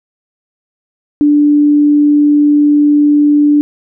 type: tone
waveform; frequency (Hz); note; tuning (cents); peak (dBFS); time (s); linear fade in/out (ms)
sine; 293.7; D4; 0; -5; 1.21-3.61; 0
effects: none